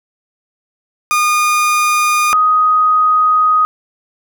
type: tone pair in turn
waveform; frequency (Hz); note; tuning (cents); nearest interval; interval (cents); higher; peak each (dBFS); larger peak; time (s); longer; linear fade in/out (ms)
30% pulse / sine; 1220 / 1250.7; D#6 / D#6; -34 / +9; unison; 43; second; -8; neither; 1.11-2.33 / 2.33-3.65; second; 0
effects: none